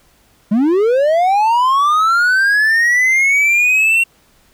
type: linear sweep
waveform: triangle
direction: up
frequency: 196 to 2744 Hz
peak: -8 dBFS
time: 0.51-4.04 s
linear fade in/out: 10 ms
effects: pink hiss -53 dBFS RMS until 4.53 s